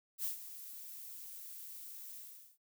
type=noise with ADSR envelope; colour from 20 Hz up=violet; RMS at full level=-36 dBFS; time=0.18-2.58 s; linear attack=65 ms; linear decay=120 ms; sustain=-13 dB; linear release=410 ms; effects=noise-tail reverb RT60 0.1 s tail -22 dB re dry